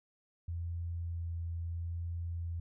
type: tone with vibrato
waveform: sine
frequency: 84.7 Hz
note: E2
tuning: 48 cents sharp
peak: -35 dBFS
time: 0.48-2.6 s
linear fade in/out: 5 ms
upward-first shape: sine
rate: 0.76 Hz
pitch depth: 10 cents each way
effects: none